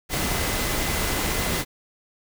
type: tone in noise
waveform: sine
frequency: 2030 Hz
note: B6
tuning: 47 cents sharp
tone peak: -36 dBFS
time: 0.09-1.65 s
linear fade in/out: 50 ms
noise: pink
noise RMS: -25 dBFS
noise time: 0.09-1.65 s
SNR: -14 dB
effects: none